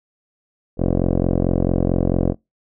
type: tone with low-pass filter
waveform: 10% pulse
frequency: 44.5 Hz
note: F1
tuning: 33 cents sharp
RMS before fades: -18 dBFS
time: 0.77-2.35 s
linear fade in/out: 50 ms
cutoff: 470 Hz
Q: 5.1
effects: noise-tail reverb RT60 0.2 s tail -26 dB re dry